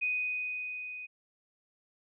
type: tone with level ramp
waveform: sine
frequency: 2493 Hz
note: D#7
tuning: 3 cents sharp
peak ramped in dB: -27 to -40 dBFS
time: 0.01-1.07 s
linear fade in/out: 20 ms
effects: none